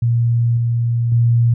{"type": "tone with level steps", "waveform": "sine", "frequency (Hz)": 117.8, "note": "A#2", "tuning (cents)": 19, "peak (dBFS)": [-12, -14, -10], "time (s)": [0.02, 1.54], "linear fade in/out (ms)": 5, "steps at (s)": [0.57, 1.12], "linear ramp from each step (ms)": 2, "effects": []}